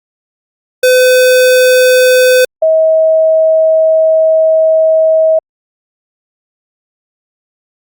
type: tone pair in turn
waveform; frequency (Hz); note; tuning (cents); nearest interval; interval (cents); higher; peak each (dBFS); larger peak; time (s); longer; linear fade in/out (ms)
square / sine; 507 / 638.8; B4 / D#5; +45 / +45; major third; 400; second; -5; neither; 0.83-2.45 / 2.62-5.39; second; 5
effects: Opus 48 kbps